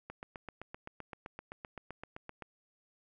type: click train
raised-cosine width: 0.5 ms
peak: -28 dBFS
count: 19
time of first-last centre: 0.1-2.423 s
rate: 7.75 Hz
effects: none